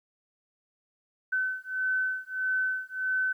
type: beating tone pair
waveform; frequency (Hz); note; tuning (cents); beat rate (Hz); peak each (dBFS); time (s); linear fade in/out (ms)
sine; 1519 / 1520.6; F#6 / F#6; +45 / +47; 1.6; -30; 1.32-3.33; 10
effects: 11-bit